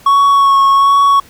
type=tone with vibrato; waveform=triangle; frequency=1108.7 Hz; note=C#6; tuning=in tune; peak=-4 dBFS; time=0.06-1.2 s; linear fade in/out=5 ms; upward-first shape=sine; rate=1.3 Hz; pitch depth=18 cents each way; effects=pink hiss -42 dBFS RMS until 1.29 s